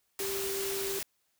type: tone in noise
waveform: sine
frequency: 392 Hz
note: G4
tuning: in tune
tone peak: -34 dBFS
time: 0.2-0.99 s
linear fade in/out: 2 ms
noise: white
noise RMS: -36 dBFS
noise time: 0.19-1.03 s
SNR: -1 dB
effects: white hiss -75 dBFS RMS until 1.39 s